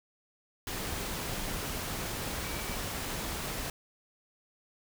sine tone in noise, 2300 Hz, D7, 37 cents flat, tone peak -46 dBFS, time 2.44-2.75 s, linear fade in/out 2 ms, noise pink, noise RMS -36 dBFS, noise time 0.67-3.7 s, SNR -13 dB, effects none

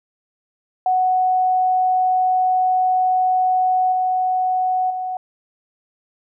sine tone with level steps, 741 Hz, F#5, 2 cents sharp, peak -14 / -16 / -22 dBFS, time 0.86-5.17 s, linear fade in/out 2 ms, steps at 3.92 / 4.9 s, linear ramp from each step 5 ms, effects none

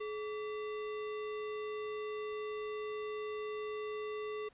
sine tone with sample-and-hold, 425.4 Hz, G#4, 42 cents sharp, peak -37 dBFS, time 0-4.49 s, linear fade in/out 10 ms, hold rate 1575 Hz, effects pink hiss -67 dBFS RMS until 4.53 s + resampled to 8000 Hz

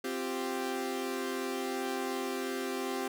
sawtooth chord, C suspended fourth, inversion none, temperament equal, 261.6 / 349.2 / 392 Hz, C4 / F4 / G4, 0 / 0 / 0 cents, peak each -33 / -36 / -32 dBFS, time 0.04-3.08 s, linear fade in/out 5 ms, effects none

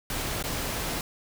pink noise with dropouts, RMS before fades -31 dBFS, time 0.1-1.01 s, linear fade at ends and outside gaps 1 ms, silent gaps 0.426-0.439 s, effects none

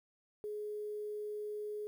sine tone with quantisation, 420 Hz, G#4, 19 cents sharp, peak -38 dBFS, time 0.44-1.87 s, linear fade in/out 0 ms, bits 11, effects none

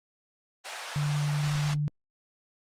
pink high-pass noise, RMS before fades -36 dBFS, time 0.64-1.75 s, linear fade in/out 20 ms, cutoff 680 Hz, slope 24 dB/octave
sine tone with pitch glide, 146.83 to 147.85 Hz, D3 to D3, 0 to +12 cents, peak -25 dBFS, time 0.96-1.88 s, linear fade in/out 0 ms, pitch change +12 cents, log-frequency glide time 1.06-1.71 s
effects low-pass 7000 Hz 12 dB/octave + Opus 24 kbps

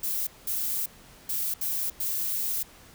violet noise bursts at uneven times, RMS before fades -29 dBFS, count 5, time 0.03-0.27 / 0.47-0.86 / 1.29-1.54 / 1.61-1.9 / 2-2.63 s, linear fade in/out 5 ms, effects pink hiss -52 dBFS RMS until 2.94 s

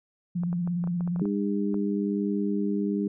sine tone with vibrato, 174.61 Hz, F3, in tune, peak -25 dBFS, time 0.35-1.23 s, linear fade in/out 10 ms, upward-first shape square, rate 17 Hz, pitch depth 37 cents each way
clicks, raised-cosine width 1 ms, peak -27 dBFS, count 11, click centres 0.435 / 0.529 / 0.675 / 0.84 / 0.874 / 1.008 / 1.076 / 1.161 / 1.196 / 1.255 / 1.743 s
harmonic tone, 101.1 Hz, G#2, 46 cents flat, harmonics 2 / 3 / 4, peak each -26 / -30 / -32 dBFS, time 1.21-3.08 s, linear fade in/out 5 ms
effects none

